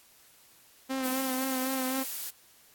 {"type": "tone with vibrato", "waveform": "sawtooth", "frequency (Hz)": 261.6, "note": "C4", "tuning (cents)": 0, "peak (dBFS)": -26, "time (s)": [0.89, 2.04], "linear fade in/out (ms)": 20, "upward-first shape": "sine", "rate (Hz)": 3.9, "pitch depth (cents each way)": 31}
{"type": "noise", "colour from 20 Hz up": "blue", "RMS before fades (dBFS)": -36, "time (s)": [1.03, 2.31], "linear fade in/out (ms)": 20}
{"effects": ["white hiss -59 dBFS RMS until 2.74 s", "AAC 64 kbps"]}